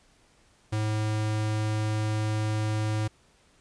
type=tone; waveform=square; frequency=107.7 Hz; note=A2; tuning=37 cents flat; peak=-26 dBFS; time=0.72-3.08 s; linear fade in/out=10 ms; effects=pink hiss -62 dBFS RMS until 3.6 s + resampled to 22050 Hz